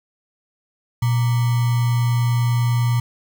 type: tone with sample-and-hold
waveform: sine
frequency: 120 Hz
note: B2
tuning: 49 cents flat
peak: -15 dBFS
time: 1.02-3 s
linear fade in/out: 5 ms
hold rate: 1050 Hz
effects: none